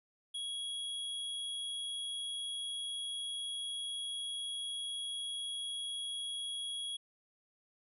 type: tone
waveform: square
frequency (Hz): 3322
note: G#7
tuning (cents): 0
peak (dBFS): -38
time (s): 0.34-6.97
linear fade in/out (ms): 10
effects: resampled to 32000 Hz